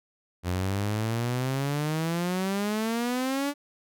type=exponential sweep; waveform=sawtooth; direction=up; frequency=87.31 to 290.8 Hz; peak=-22 dBFS; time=0.43-3.54 s; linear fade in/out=50 ms; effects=none